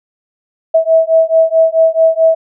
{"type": "beating tone pair", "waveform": "sine", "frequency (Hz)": [647, 651.6], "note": ["E5", "E5"], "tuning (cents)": [-32, -20], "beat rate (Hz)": 4.6, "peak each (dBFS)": -10, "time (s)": [0.74, 2.35], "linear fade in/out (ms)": 10, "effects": []}